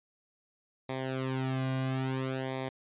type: tone with flanger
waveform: sawtooth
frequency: 131.5 Hz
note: C3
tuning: 9 cents sharp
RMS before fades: -33 dBFS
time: 0.89-2.69 s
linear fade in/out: 5 ms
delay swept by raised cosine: 0.69 to 2.29 ms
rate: 0.59 Hz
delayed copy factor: -0.95
effects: resampled to 8000 Hz